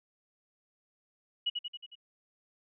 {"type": "tone with echo", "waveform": "sine", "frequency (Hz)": 2916, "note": "F#7", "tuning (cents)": -26, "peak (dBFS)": -27, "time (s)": [1.46, 1.5], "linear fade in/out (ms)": 10, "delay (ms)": 91, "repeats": 5, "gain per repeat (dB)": -4, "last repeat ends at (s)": 1.955, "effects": []}